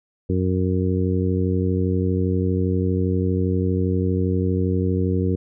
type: harmonic tone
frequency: 92.5 Hz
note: F#2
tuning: in tune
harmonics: 1 / 2 / 3 / 4 / 5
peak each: -21 / -24 / -26 / -27 / -28 dBFS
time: 0.29-5.36 s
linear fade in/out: 10 ms
effects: none